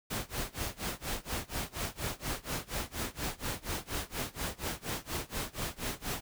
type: noise with tremolo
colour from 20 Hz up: pink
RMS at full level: -34 dBFS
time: 0.1-6.21 s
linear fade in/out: 10 ms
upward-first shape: sine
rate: 4.2 Hz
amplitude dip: 95%
effects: none